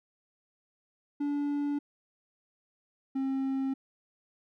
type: tone pair in turn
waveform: triangle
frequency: 288.4 / 268 Hz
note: D4 / C4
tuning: -31 / +42 cents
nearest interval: minor second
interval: 127 cents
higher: first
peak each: -26 dBFS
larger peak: neither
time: 1.2-1.79 / 3.15-3.74 s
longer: neither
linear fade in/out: 10 ms
effects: none